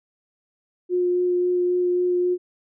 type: tone with vibrato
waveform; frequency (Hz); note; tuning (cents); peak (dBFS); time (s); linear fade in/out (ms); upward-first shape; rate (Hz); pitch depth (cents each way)
sine; 357.8; F4; +42; -18; 0.89-2.38; 50; sine; 3.7; 9
effects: none